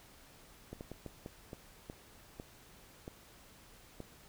slowing click train, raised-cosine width 2 ms, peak -30 dBFS, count 10, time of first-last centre 0.73-4.003 s, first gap 79 ms, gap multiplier 1.36, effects pink hiss -59 dBFS RMS until 4.28 s

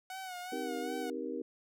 sawtooth tone with vibrato, 739 Hz, F#5, 2 cents flat, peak -37 dBFS, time 0.1-1.1 s, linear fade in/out 2 ms, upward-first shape sine, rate 2.6 Hz, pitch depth 61 cents each way
sine chord, C minor seventh, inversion none, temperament just, 261.6 / 314 / 392.4 / 470.9 Hz, C4 / Eb4 / G4 / Bb4, 0 / +16 / +2 / +18 cents, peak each -41 / -41 / -42 / -40 dBFS, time 0.52-1.42 s, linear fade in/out 5 ms
effects none

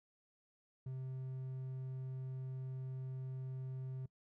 triangle tone, 130.6 Hz, C3, 3 cents flat, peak -39 dBFS, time 0.86-4.06 s, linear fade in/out 5 ms, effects noise-tail reverb RT60 0.1 s tail -23 dB re dry

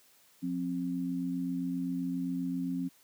sine tone pair together, 177.4 / 265 Hz, F3 / C4, +27 / +22 cents, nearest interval perfect fifth, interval 695 cents, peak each -35 / -32 dBFS, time 0.42-2.89 s, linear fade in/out 20 ms, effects white hiss -63 dBFS RMS until 3.03 s + high-pass 100 Hz 12 dB/octave

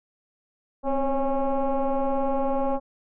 sine tone with frequency modulation, 280.2 Hz, C#4, 19 cents sharp, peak -20 dBFS, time 0.83-2.8 s, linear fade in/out 50 ms, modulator 271 Hz, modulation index 2.3, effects tanh soft clip ceiling -17 dBFS

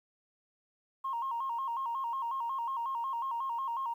sine tone with vibrato, 1000 Hz, B5, 21 cents sharp, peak -31 dBFS, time 1.04-3.94 s, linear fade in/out 10 ms, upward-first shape square, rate 5.5 Hz, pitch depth 120 cents each way, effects tanh soft clip ceiling -27 dBFS + 11-bit

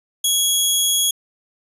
15% pulse tone, 3328 Hz, G#7, 3 cents sharp, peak -8 dBFS, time 0.24-1.11 s, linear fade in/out 5 ms, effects resampled to 32000 Hz

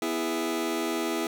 sawtooth chord, E major, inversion second, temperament just, 247.2 / 329.6 / 412 Hz, B3 / E4 / G#4, +2 / 0 / -14 cents, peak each -30 / -25 / -29 dBFS, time 0.02-1.27 s, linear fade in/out 2 ms, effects none

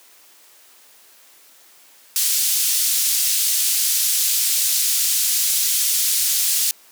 white band-pass noise, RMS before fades -19 dBFS, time 2.16-6.71 s, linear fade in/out 0 ms, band 4100 to 14000 Hz, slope 12 dB/octave, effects white hiss -50 dBFS RMS until 6.91 s + high-pass 300 Hz 12 dB/octave

